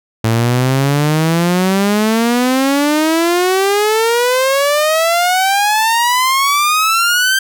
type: exponential sweep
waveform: sawtooth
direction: up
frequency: 110.5 to 1578 Hz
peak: -7 dBFS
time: 0.24-7.39 s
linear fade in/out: 5 ms
effects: none